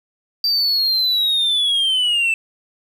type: linear sweep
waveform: sine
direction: down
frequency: 4695 to 2637 Hz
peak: -12 dBFS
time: 0.44-2.34 s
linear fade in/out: 2 ms
effects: tanh soft clip ceiling -14 dBFS + 8-bit